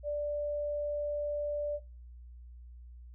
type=tone; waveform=sine; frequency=587.3 Hz; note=D5; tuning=in tune; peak=-31 dBFS; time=0.03-1.8 s; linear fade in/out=50 ms; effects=noise-tail reverb RT60 0.4 s tail -24 dB re dry + added 60 Hz sine -47 dBFS peak until 3.14 s